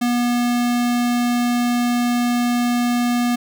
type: tone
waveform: square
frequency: 241.9 Hz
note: B3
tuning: 36 cents flat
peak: -17 dBFS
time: 0.01-3.36 s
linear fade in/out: 10 ms
effects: none